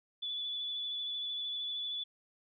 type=tone with vibrato; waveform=sine; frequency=3450 Hz; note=A7; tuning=35 cents flat; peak=-35 dBFS; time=0.22-2.04 s; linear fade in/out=10 ms; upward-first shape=sine; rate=13 Hz; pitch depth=16 cents each way; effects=none